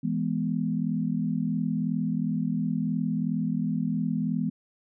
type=chord; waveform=sine; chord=E major; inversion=none; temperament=equal; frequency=164.81 / 207.7 / 246.9 Hz; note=E3 / G#3 / B3; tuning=0 / 0 / 0 cents; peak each=-29 / -29 / -29 dBFS; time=0.03-4.5 s; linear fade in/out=10 ms; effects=none